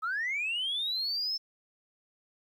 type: linear sweep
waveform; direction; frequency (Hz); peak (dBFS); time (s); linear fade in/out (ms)
sine; up; 1244.5 to 5330; -28; 0.02-1.38; 20
effects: tanh soft clip ceiling -26 dBFS + 11-bit